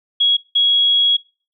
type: tone pair in turn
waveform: sine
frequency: 3322 / 3322 Hz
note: G#7 / G#7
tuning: 0 / 0 cents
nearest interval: unison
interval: 0 cents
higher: neither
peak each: -11 dBFS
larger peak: neither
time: 0.2-0.37 / 0.55-1.17 s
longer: second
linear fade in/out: 10 ms
effects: noise-tail reverb RT60 0.4 s tail -24 dB re dry